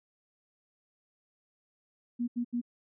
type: tone bursts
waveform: sine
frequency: 240.3 Hz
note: B3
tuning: 47 cents flat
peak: -28 dBFS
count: 3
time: 2.19-2.615 s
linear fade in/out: 20 ms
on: 89 ms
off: 79 ms
effects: none